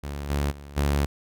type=tone with level steps; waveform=sawtooth; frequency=71.4 Hz; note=D2; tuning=48 cents flat; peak=-27 / -19 / -36 / -17 dBFS; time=0.03-1.06 s; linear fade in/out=10 ms; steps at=0.29 / 0.5 / 0.76 s; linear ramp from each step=20 ms; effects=none